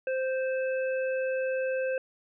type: harmonic tone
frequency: 522 Hz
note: C5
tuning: 4 cents flat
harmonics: 1 / 3 / 5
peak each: -27 / -37 / -41 dBFS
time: 0.07-1.98 s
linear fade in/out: 2 ms
effects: none